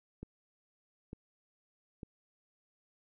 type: click train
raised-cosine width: 3 ms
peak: -30 dBFS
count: 3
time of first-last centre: 0.23-2.032 s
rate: 1.11 Hz
effects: none